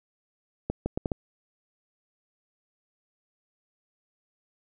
accelerating click train, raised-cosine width 2 ms, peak -14 dBFS, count 5, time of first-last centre 0.7-1.118 s, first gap 160 ms, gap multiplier 0.72, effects none

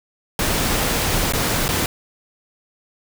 pink noise with dropouts, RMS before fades -20 dBFS, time 0.39-1.86 s, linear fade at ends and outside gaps 1 ms, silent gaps 1.323-1.335 / 1.681-1.689 s, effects none

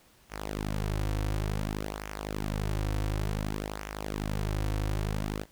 sawtooth tone with flanger, 51.8 Hz, G#1, 4 cents flat, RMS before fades -32 dBFS, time 0.29-5.46 s, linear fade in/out 50 ms, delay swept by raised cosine 0.23 to 4.93 ms, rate 0.56 Hz, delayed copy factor -0.75, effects pink hiss -61 dBFS RMS until 5.51 s

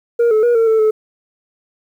sine tone with pitch steps, 470.7 / 432.9 / 478.9 / 454.2 / 443 / 432.9 Hz, A#4 / A4 / A#4 / A#4 / A4 / A4, +17 / -28 / +47 / -45 / +12 / -28 cents, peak -7 dBFS, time 0.19-0.91 s, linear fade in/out 10 ms, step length 120 ms, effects tanh soft clip ceiling -9 dBFS + 8-bit

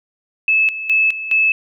sine tone with tremolo, 2607 Hz, E7, 20 cents flat, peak -11 dBFS, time 0.48-1.52 s, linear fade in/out 2 ms, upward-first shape square, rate 2.4 Hz, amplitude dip 75%, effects none

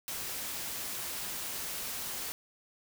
white noise, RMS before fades -38 dBFS, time 0.08-2.32 s, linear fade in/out 0 ms, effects none

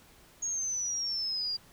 sine exponential sweep, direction down, 6645 to 4764 Hz, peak -30 dBFS, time 0.42-1.57 s, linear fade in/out 10 ms, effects pink hiss -58 dBFS RMS until 1.72 s

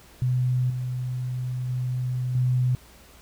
sine tone with level steps, 126.1 Hz, B2, 36 cents sharp, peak -20 / -26 / -24 / -19 dBFS, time 0.22-2.75 s, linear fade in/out 0 ms, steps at 0.7 / 1.69 / 2.35 s, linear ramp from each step 2 ms, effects added 60 Hz sine -54 dBFS peak until 3.21 s + pink hiss -52 dBFS RMS until 3.21 s

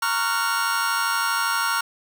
40% pulse chord, Gb major seventh, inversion first, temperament just, 925 / 1110 / 1387.5 / 1480 Hz, Bb5 / Db6 / F6 / Gb6, -14 / +2 / -12 / 0 cents, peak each -27 / -27 / -23 / -29 dBFS, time 0.02-1.81 s, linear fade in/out 5 ms, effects none

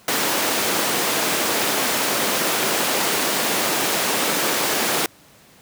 pink high-pass noise, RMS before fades -21 dBFS, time 0.08-5.06 s, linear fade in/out 2 ms, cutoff 290 Hz, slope 12 dB/octave, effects pink hiss -50 dBFS RMS until 5.61 s + high-pass 100 Hz 12 dB/octave

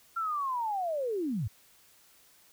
sine linear sweep, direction down, 1377 to 86 Hz, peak -29 dBFS, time 0.16-1.48 s, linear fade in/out 10 ms, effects white hiss -61 dBFS RMS until 2.52 s

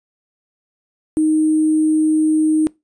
sine tone with sample-and-hold, 311.1 Hz, D#4, in tune, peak -12 dBFS, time 1.17-2.67 s, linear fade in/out 0 ms, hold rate 8820 Hz, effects noise-tail reverb RT60 0.2 s tail -22 dB re dry + resampled to 22050 Hz

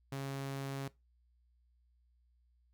sawtooth tone, 137 Hz, C#3, 20 cents flat, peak -34 dBFS, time 0.12-0.88 s, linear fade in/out 5 ms, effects noise-tail reverb RT60 0.2 s tail -19 dB re dry + added 60 Hz sine -68 dBFS peak until 2.73 s

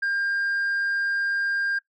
sine tone, 1602 Hz, G6, 37 cents sharp, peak -20 dBFS, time 0.02-1.79 s, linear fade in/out 10 ms, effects noise-tail reverb RT60 0.1 s tail -19 dB re dry + tanh soft clip ceiling -21 dBFS

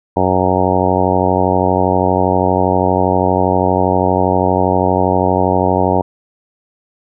harmonic tone, 92.5 Hz, F#2, in tune, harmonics 1 / 2 / 3 / 4 / 5 / 6 / 7 / 8 / 9 / 10, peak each -20 / -20 / -20 / -20 / -20 / -20 / -20 / -20 / -20 / -20 dBFS, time 0.16-6.02 s, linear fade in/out 10 ms, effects none

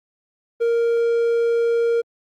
triangle tone, 466.2 Hz, A#4, in tune, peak -14 dBFS, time 0.6-2.02 s, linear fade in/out 20 ms, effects Opus 32 kbps

